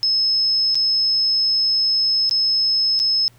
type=tone with dropouts; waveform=sine; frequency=5190 Hz; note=E8; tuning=28 cents flat; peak=-15 dBFS; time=0.03-3.28 s; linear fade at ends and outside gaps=0 ms; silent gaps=0.746-0.754 / 2.294-2.311 / 2.992-2.999 s; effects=added 119 Hz sine -50 dBFS peak until 3.38 s + pink hiss -55 dBFS RMS until 3.38 s